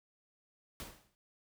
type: noise with exponential decay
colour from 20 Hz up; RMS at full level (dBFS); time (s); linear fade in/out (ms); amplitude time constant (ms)
pink; -42; 0.8-1.15; 0; 76
effects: none